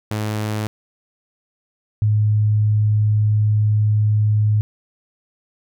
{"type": "tone pair in turn", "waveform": ["sawtooth", "sine"], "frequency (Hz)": [106.9, 106.22], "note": ["A2", "G#2"], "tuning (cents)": [-49, 39], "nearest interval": "unison", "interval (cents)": 12, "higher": "first", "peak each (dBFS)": [-17, -13], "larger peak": "second", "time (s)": [[0.11, 0.67], [2.02, 4.61]], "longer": "second", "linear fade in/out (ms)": 0, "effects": []}